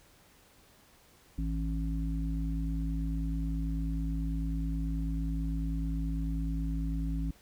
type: harmonic tone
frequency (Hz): 54.6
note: A1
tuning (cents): -13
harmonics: 1 / 3 / 5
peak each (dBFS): -31 / -36 / -38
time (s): 1.38-7.31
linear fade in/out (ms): 5
effects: pink hiss -61 dBFS RMS until 7.41 s